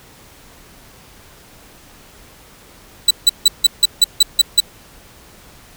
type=tone bursts; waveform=35% pulse; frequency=3951 Hz; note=B7; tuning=in tune; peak=-4 dBFS; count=9; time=3.08-4.603 s; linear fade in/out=5 ms; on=27 ms; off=160 ms; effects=pink hiss -44 dBFS RMS until 5.76 s